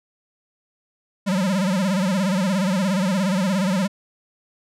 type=tone with vibrato; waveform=square; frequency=189.8 Hz; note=F#3; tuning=44 cents sharp; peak=-19 dBFS; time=1.26-3.88 s; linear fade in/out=20 ms; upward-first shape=sine; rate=17 Hz; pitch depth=130 cents each way; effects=low-pass 10000 Hz 12 dB/octave